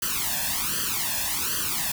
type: noise with flanger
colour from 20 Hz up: white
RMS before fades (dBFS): -27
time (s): 0.02-1.92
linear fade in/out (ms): 5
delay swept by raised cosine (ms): 0.65 to 1.18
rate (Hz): 1.3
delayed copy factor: +0.95
effects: none